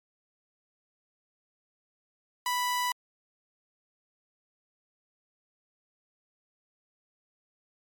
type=tone; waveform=sawtooth; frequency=987.8 Hz; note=B5; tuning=in tune; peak=-23 dBFS; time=2.46-2.92 s; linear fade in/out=2 ms; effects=MP3 96 kbps